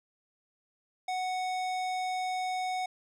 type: tone with hard clipping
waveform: sine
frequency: 740 Hz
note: F#5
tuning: in tune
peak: -32 dBFS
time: 1.08-2.86 s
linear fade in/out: 5 ms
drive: 16 dB
effects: none